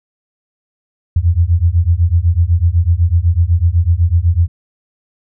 sine beating tone pair, 81.8 / 89.8 Hz, E2 / F2, -13 / +49 cents, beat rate 8 Hz, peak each -12 dBFS, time 1.16-4.48 s, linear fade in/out 5 ms, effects none

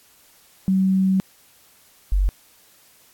sine tone pair in turn, 190 / 47.5 Hz, F#3 / F#1, +46 / +46 cents, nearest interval 2 octaves, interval 2400 cents, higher first, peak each -15 dBFS, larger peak neither, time 0.68-1.2 / 2.12-2.29 s, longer first, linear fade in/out 0 ms, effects white hiss -54 dBFS RMS until 3.13 s + AAC 64 kbps

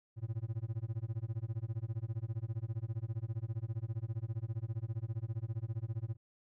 triangle tone with tremolo, 112.5 Hz, A2, 39 cents sharp, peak -30 dBFS, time 0.16-6.17 s, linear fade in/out 50 ms, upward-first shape sine, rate 15 Hz, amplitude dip 100%, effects none

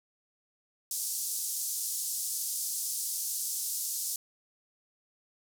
white band-pass noise, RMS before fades -34 dBFS, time 0.91-4.16 s, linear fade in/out 2 ms, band 5300 to 13000 Hz, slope 24 dB/octave, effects none

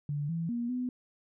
sine tone with pitch steps, 145.7 / 166.1 / 237.4 / 249.9 Hz, D3 / E3 / A#3 / B3, -13 / +13 / +32 / +21 cents, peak -30 dBFS, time 0.09-0.89 s, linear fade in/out 2 ms, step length 200 ms, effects none

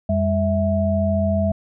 sine tone cluster, 88.3 / 202.2 / 654 Hz, F2 / G#3 / E5, +20 / -46 / -14 cents, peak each -21 dBFS, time 0.09-1.52 s, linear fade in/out 5 ms, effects none

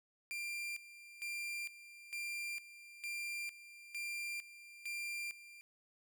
40% pulse tone with tremolo, 2381 Hz, D7, 23 cents sharp, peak -39 dBFS, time 0.31-5.61 s, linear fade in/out 0 ms, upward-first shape square, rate 1.1 Hz, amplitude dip 80%, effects none

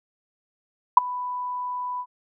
sine tone with ADSR envelope, 992 Hz, B5, 7 cents sharp, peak -4 dBFS, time 0.97-2.06 s, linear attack 4 ms, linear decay 15 ms, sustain -23 dB, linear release 61 ms, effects none

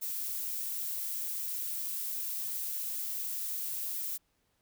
violet noise, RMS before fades -36 dBFS, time 0.01-4.18 s, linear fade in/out 20 ms, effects pink hiss -75 dBFS RMS until 4.61 s

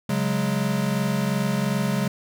square chord, C# suspended fourth, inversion none, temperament equal, 138.59 / 185 / 207.7 Hz, C#3 / F#3 / G#3, 0 / 0 / 0 cents, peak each -27 / -27 / -26 dBFS, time 0.09-2.08 s, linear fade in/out 5 ms, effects none

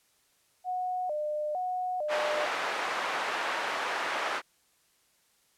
sine tone with vibrato, 664 Hz, E5, 12 cents sharp, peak -29 dBFS, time 0.64-2.5 s, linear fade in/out 50 ms, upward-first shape square, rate 1.1 Hz, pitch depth 170 cents each way
white band-pass noise, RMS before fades -32 dBFS, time 2.08-4.42 s, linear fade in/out 50 ms, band 570 to 1600 Hz, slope 12 dB/octave
effects white hiss -68 dBFS RMS until 5.57 s + low-pass 12000 Hz 12 dB/octave

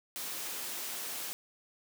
white high-pass noise, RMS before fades -39 dBFS, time 0.16-1.33 s, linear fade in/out 0 ms, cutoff 200 Hz, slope 12 dB/octave, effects none

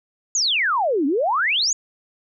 sine exponential two-way sweep, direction down then up, 7040 to 261.6 to 7040 Hz, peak -17 dBFS, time 0.35-1.73 s, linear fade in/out 2 ms, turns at 1.06 s, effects none

